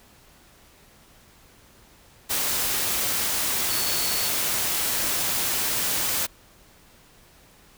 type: tone in noise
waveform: sine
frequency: 4435 Hz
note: C#8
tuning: in tune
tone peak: -31 dBFS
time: 3.69-4.3 s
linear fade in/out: 20 ms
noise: white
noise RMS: -25 dBFS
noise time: 2.29-6.27 s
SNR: -9 dB
effects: pink hiss -54 dBFS RMS until 7.77 s